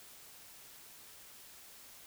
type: silence
effects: white hiss -55 dBFS RMS until 2.06 s